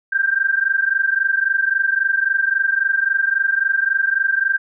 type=tone pair together; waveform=sine; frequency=1569 / 1592.7 Hz; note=G6 / G6; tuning=+1 / +27 cents; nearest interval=unison; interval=26 cents; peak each=-18 dBFS; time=0.12-4.58 s; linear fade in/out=10 ms; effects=none